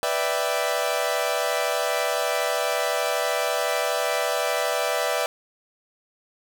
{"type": "chord", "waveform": "sawtooth", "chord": "E minor seventh", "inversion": "second", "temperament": "equal", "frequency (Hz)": [493.9, 587.3, 659.3, 784], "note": ["B4", "D5", "E5", "G5"], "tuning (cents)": [0, 0, 0, 0], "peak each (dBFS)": [-25, -23, -23, -27], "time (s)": [0.03, 5.26], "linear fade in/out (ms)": 0, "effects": []}